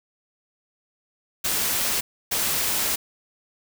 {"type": "noise bursts at uneven times", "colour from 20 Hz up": "white", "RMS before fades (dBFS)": -24, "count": 2, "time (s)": [[1.44, 2.01], [2.31, 2.96]], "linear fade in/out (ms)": 10, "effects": []}